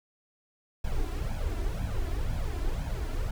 brown noise with flanger, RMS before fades -30 dBFS, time 0.84-3.31 s, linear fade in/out 5 ms, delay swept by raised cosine 1.2 to 3 ms, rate 2 Hz, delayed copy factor +0.75, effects none

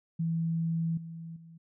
sine tone with level steps, 164.81 Hz, E3, in tune, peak -27 / -39 / -48 dBFS, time 0.19-1.58 s, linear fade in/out 10 ms, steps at 0.97 / 1.36 s, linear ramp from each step 5 ms, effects none

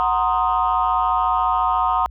sine chord, C half-diminished seventh, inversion second, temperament equal, 740 / 932.3 / 1046.5 / 1244.5 Hz, Gb5 / Bb5 / C6 / Eb6, 0 / 0 / 0 / 0 cents, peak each -21 dBFS, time 0-2.06 s, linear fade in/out 0 ms, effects tanh soft clip ceiling -9 dBFS + added 60 Hz sine -36 dBFS peak until 2.1 s

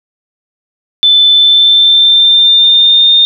sine tone with pitch glide, 3520 to 3640 Hz, A7 to A#7, 0 to -42 cents, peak -3 dBFS, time 1.03-3.25 s, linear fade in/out 0 ms, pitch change +58 cents, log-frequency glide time 1.32-3.13 s, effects none

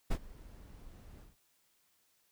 brown noise with ADSR envelope, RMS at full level -28 dBFS, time 0.1-1.36 s, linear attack 17 ms, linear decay 61 ms, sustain -24 dB, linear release 160 ms, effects white hiss -73 dBFS RMS until 2.31 s

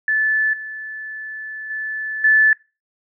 sine tone with level steps, 1742 Hz, A6, 18 cents flat, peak -15 / -28 / -23 / -10 dBFS, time 0.08-2.53 s, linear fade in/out 2 ms, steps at 0.53 / 1.7 / 2.24 s, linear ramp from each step 5 ms, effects noise-tail reverb RT60 0.3 s tail -24 dB re dry

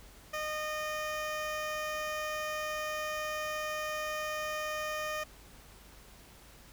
15% pulse tone with notch filter, 613 Hz, D#5, 26 cents flat, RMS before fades -36 dBFS, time 0.33-5.24 s, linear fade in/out 10 ms, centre 9100 Hz, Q 1.9, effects added 49 Hz sine -58 dBFS peak until 6.72 s + pink hiss -56 dBFS RMS until 6.72 s

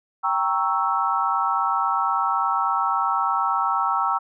sine chord, G diminished seventh, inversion none, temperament equal, 784 / 932.3 / 1108.7 / 1318.5 Hz, G5 / Bb5 / Db6 / Fb6, 0 / 0 / 0 / 0 cents, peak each -26 / -25 / -26 / -23 dBFS, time 0.23-4.19 s, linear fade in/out 20 ms, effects none

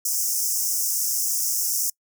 pink high-pass noise, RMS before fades -24 dBFS, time 0.05-1.9 s, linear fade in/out 5 ms, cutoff 5300 Hz, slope 96 dB/octave, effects noise-tail reverb RT60 0.1 s tail -26 dB re dry

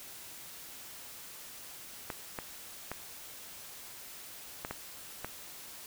clicks, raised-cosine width 0.5 ms, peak -21 dBFS, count 6, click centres 2.102 / 2.388 / 2.916 / 4.649 / 4.71 / 5.246 s, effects white hiss -48 dBFS RMS until 5.86 s

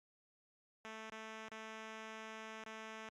5% pulse tone with dropouts, 220 Hz, A3, in tune, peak -36 dBFS, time 0.85-3.09 s, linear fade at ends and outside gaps 0 ms, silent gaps 1.1-1.121 / 1.485-1.517 / 2.638-2.663 s, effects low-pass 5000 Hz 12 dB/octave + Opus 48 kbps

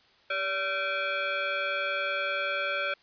sine tone with frequency modulation, 395.2 Hz, G4, 14 cents sharp, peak -27 dBFS, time 0.3-2.94 s, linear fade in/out 5 ms, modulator 970 Hz, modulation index 2.6, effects white hiss -61 dBFS RMS until 3.02 s + resampled to 11025 Hz

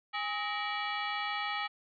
20% pulse ring-modulated tone, 1046.5 Hz, C6, in tune, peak -24 dBFS, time 0.13-1.68 s, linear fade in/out 20 ms, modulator 223 Hz, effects resampled to 11025 Hz

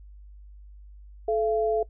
sine tone pair together, 434.1 / 681 Hz, A4 / F5, -23 / -44 cents, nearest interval minor sixth, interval 779 cents, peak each -23 / -26 dBFS, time 1.28-1.83 s, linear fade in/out 5 ms, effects noise-tail reverb RT60 0.1 s tail -21 dB re dry + added 50 Hz sine -44 dBFS peak until 1.89 s

